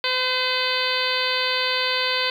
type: harmonic tone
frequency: 510 Hz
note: C5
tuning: 44 cents flat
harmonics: 1 / 2 / 3 / 4 / 5 / 6 / 7 / 8 / 9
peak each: -29 / -29 / -29 / -29 / -29 / -29 / -29 / -29 / -29 dBFS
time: 0.04-2.3 s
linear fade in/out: 2 ms
effects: 8-bit